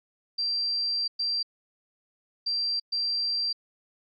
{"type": "tone bursts at uneven times", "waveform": "sine", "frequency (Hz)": 4715, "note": "D8", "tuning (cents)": 6, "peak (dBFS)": -25, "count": 4, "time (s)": [[0.38, 1.08], [1.19, 1.43], [2.46, 2.8], [2.92, 3.53]], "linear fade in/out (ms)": 10, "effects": ["AAC 64 kbps"]}